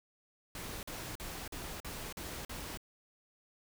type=noise bursts; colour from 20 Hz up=pink; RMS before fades=-43 dBFS; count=7; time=0.55-2.774 s; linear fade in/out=2 ms; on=280 ms; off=44 ms; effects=none